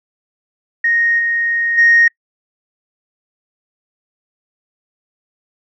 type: tone with level steps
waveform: sine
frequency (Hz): 1863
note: A#6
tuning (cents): -2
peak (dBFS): -11 / -14 / -6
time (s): 0.84-2.08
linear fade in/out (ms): 5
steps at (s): 1.18 / 1.77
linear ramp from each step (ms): 20
effects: noise-tail reverb RT60 0.1 s tail -26 dB re dry + tanh soft clip ceiling -2 dBFS